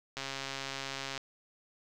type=click train; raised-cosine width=0.2 ms; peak=-20 dBFS; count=138; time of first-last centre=0.17-1.177 s; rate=136 Hz; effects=none